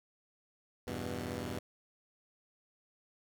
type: chord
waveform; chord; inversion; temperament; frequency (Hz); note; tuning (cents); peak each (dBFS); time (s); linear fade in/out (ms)
10% pulse; E minor; none; equal; 82.41 / 98 / 123.47; E2 / G2 / B2; 0 / 0 / 0; -34; 0.87-1.59; 5
effects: none